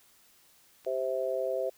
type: click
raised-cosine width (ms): 0.2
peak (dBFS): -34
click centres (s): 0.848
type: chord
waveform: sine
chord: C major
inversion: second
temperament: just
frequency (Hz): 392.4 / 523.3 / 654.1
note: G4 / C5 / E5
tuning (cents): +2 / 0 / -14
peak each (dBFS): -35 / -31 / -33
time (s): 0.86-1.7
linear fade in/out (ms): 10
effects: white hiss -62 dBFS RMS until 1.77 s